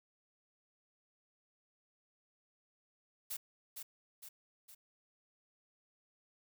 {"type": "noise with echo", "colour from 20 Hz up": "blue", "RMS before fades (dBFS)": -41, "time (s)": [3.3, 3.37], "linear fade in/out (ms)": 10, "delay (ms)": 460, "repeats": 3, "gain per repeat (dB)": -5, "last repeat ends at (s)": 4.75, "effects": []}